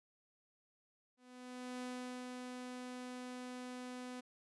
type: tone with ADSR envelope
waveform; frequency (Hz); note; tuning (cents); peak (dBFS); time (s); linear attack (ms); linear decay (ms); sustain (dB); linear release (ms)
sawtooth; 250.4; B3; +24; -38; 1.17-4.21; 650; 430; -3; 13
effects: resampled to 24000 Hz